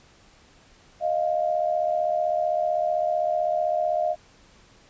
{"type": "tone pair together", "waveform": "sine", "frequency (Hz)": [622.8, 698.5], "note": ["D#5", "F5"], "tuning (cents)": [2, 0], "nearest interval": "major second", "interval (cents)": 198, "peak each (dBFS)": -24, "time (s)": [1, 4.16], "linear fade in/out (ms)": 50, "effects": ["pink hiss -55 dBFS RMS until 4.89 s", "resampled to 16000 Hz"]}